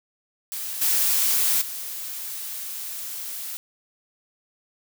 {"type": "noise with level steps", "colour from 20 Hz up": "blue", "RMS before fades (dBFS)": [-31, -21, -33], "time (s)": [0.52, 3.57], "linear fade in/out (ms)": 0, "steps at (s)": [0.81, 1.61], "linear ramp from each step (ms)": 10, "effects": []}